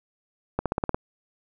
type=accelerating click train; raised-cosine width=1 ms; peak=-10 dBFS; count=7; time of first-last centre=0.59-0.945 s; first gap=67 ms; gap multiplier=0.95; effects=none